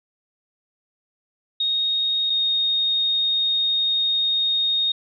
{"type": "tone pair in turn", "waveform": "sine", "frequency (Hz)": [3729, 3711], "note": ["A#7", "A#7"], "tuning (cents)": [0, -9], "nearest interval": "unison", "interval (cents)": 9, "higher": "first", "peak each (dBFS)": [-19, -18], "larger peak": "second", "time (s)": [[1.6, 2.3], [2.3, 4.92]], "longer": "second", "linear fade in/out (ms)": 5, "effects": []}